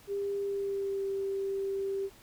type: tone with pitch glide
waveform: sine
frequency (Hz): 400.2 to 391.5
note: G4 to G4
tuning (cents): +36 to -2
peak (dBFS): -30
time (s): 0.07-2.1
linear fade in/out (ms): 50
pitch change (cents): -38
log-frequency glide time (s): 0.37-1.07
effects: pink hiss -57 dBFS RMS until 2.22 s